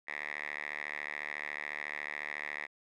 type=tone with band-pass filter; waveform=5% pulse; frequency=74 Hz; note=D2; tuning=14 cents sharp; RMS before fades=-40 dBFS; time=0.07-2.67 s; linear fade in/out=20 ms; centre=1900 Hz; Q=6.3; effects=none